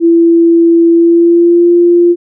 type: tone with pitch glide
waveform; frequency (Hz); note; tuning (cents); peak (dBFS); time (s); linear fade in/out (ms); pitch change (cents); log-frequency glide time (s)
sine; 335.6 to 346.8; E4 to F4; +31 to -12; -3; 0-2.16; 50; +57; 0.91-1.72
effects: none